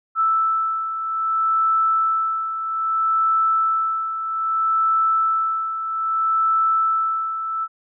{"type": "beating tone pair", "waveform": "sine", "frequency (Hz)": [1318.5, 1319.12], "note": ["E6", "E6"], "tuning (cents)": [0, 1], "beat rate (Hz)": 0.62, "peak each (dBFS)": [-25, -18], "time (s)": [0.15, 7.68], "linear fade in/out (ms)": 50, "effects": []}